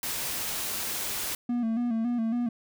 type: noise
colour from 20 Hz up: white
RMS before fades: -32 dBFS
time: 0.03-1.35 s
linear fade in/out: 2 ms
type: tone with vibrato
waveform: triangle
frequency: 233.1 Hz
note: A#3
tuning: in tune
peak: -23 dBFS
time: 1.49-2.49 s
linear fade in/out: 5 ms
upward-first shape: square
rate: 3.6 Hz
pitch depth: 61 cents each way
effects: none